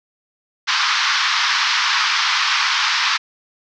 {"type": "band-pass noise", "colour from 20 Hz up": "pink", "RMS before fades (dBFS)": -18, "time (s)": [0.67, 3.18], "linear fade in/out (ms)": 20, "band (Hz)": [990, 5600], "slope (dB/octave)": 48, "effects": []}